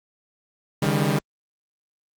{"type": "tone cluster", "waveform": "sawtooth", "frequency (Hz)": [140.9, 155.8, 200], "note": ["C#3", "D#3", "G3"], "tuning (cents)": [29, 3, 35], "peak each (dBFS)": -20, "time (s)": [0.82, 1.19], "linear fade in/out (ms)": 5, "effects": ["Opus 48 kbps"]}